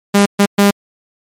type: tone bursts at uneven times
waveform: sawtooth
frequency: 201.6 Hz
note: G3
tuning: 49 cents sharp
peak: -3 dBFS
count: 3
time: 0.14-0.26 / 0.39-0.46 / 0.58-0.71 s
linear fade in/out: 10 ms
effects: MP3 64 kbps